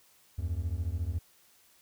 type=beating tone pair; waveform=triangle; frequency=77 / 91 Hz; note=D#2 / F#2; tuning=-17 / -28 cents; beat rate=14 Hz; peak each=-31 dBFS; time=0.38-1.19 s; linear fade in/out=10 ms; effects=white hiss -63 dBFS RMS until 1.81 s